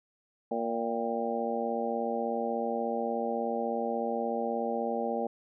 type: harmonic tone with a mistuned harmonic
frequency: 116.5 Hz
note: A#2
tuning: 1 cent flat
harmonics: 2 / 3 / 4 / 5 / 6 / 7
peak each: -35 / -40 / -34 / -35 / -39 / -35 dBFS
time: 0.51-5.27 s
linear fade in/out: 5 ms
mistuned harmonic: 7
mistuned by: -49 cents
effects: none